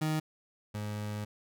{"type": "tone pair in turn", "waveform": "30% pulse", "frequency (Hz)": [155.56, 105], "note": ["D#3", "G#2"], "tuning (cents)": [0, 19], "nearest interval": "perfect fifth", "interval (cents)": 681, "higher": "first", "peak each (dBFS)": [-26, -32], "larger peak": "first", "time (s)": [[0.01, 0.2], [0.74, 1.25]], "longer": "second", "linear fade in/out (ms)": 10, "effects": []}